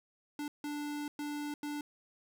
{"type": "tone bursts at uneven times", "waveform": "square", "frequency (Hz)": 293.7, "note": "D4", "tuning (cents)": 0, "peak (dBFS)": -37, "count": 4, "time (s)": [[0.39, 0.48], [0.64, 1.08], [1.19, 1.54], [1.63, 1.81]], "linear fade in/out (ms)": 2, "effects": []}